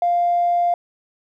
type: tone with tanh clipping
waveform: triangle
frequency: 698.5 Hz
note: F5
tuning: in tune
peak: -15 dBFS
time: 0.02-0.74 s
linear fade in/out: 2 ms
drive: 4 dB
effects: none